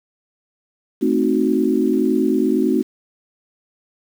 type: chord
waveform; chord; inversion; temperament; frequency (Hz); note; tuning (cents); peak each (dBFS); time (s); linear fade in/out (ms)
sine; A diminished seventh; none; equal; 220 / 261.6 / 311.1 / 370; A3 / C4 / Eb4 / Gb4; 0 / 0 / 0 / 0; -21 / -19 / -20 / -20; 1.01-2.83; 20
effects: 7-bit